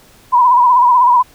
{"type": "tone with vibrato", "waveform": "sine", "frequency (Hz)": 985, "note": "B5", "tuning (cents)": -5, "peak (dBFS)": -6, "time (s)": [0.32, 1.23], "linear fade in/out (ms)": 20, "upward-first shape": "sine", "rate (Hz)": 16, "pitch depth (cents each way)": 67, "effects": ["pink hiss -46 dBFS RMS until 1.34 s"]}